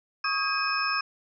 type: tone cluster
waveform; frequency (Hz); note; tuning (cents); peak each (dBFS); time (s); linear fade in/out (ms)
sine; 1115 / 1255 / 1619 / 2510 / 5250; C#6 / D#6 / G#6 / D#7 / E8; +10 / +15 / -45 / +15 / -8; -31; 0.24-1.01; 5
effects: none